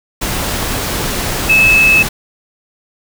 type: tone in noise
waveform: sine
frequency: 2600 Hz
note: E7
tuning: 24 cents flat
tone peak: -6 dBFS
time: 1.49-2.03 s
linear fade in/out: 10 ms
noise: pink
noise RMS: -18 dBFS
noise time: 0.21-2.09 s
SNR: +9 dB
effects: none